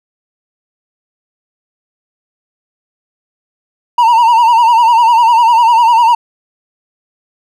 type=tone with vibrato; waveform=triangle; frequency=932.3 Hz; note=A#5; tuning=in tune; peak=-3 dBFS; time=3.98-6.15 s; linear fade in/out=5 ms; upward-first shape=sine; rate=10 Hz; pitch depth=81 cents each way; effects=none